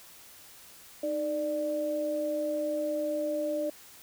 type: tone pair together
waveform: sine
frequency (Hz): 308.4 / 591.7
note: D#4 / D5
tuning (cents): -15 / +13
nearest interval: major seventh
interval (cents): 1128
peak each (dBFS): -34 / -29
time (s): 1.03-3.7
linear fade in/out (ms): 5
effects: white hiss -52 dBFS RMS until 4.02 s